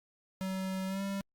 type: tone with pitch glide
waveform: square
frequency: 189.4 to 196.76 Hz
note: F#3 to G3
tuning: +41 to +7 cents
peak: -34 dBFS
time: 0.41-1.21 s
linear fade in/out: 0 ms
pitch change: +66 cents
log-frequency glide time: 0.87-1.02 s
effects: Opus 48 kbps